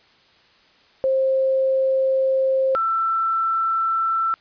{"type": "tone pair in turn", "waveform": "sine", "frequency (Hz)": [530, 1335.5], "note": ["C5", "E6"], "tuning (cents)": [22, 22], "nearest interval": "octave + major third", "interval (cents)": 1600, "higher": "second", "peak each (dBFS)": [-16, -18], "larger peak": "first", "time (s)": [[1.04, 2.75], [2.75, 4.34]], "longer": "first", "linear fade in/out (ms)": 0, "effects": ["white hiss -55 dBFS RMS until 4.4 s", "resampled to 11025 Hz"]}